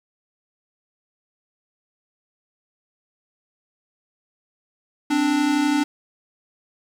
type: tone pair together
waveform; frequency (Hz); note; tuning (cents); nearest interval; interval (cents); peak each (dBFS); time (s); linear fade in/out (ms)
square; 261.7 / 293.7; C4 / D4; 0 / 0; major second; 200; -25 / -19; 5.1-5.84; 10
effects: low-pass 8000 Hz 12 dB/octave + 7-bit